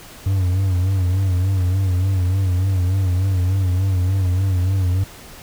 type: tone with vibrato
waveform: triangle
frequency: 93.3 Hz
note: F#2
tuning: 15 cents sharp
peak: -13 dBFS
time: 0.26-5.04 s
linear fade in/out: 5 ms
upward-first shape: sine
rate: 3.4 Hz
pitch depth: 78 cents each way
effects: pink hiss -40 dBFS RMS until 5.42 s